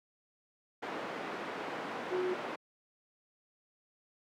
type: band-pass noise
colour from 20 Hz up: pink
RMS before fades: -40 dBFS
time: 0.82-2.56 s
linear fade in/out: 10 ms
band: 290 to 1900 Hz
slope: 12 dB/octave
type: tone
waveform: sine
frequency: 366.2 Hz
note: F#4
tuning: 18 cents flat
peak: -30 dBFS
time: 2.11-2.35 s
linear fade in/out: 20 ms
effects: high-pass 150 Hz 12 dB/octave